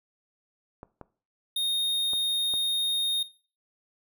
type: clicks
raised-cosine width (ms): 1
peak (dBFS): -27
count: 4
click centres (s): 0.831 / 1.013 / 2.134 / 2.539
type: tone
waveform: square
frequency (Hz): 3701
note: A#7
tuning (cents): -13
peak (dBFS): -26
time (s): 1.56-3.23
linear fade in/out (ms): 5
effects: noise-tail reverb RT60 0.4 s tail -19 dB re dry